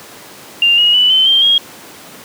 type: tone with pitch steps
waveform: sine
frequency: 2794 / 2883 / 2974 / 3068 / 3165 / 3266 Hz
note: F7 / F#7 / F#7 / G7 / G7 / G#7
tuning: 0 / -46 / +8 / -38 / +16 / -30 cents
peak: -7 dBFS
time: 0.62-1.58 s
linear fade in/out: 2 ms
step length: 160 ms
effects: pink hiss -35 dBFS RMS until 2.24 s + high-pass 200 Hz 12 dB/octave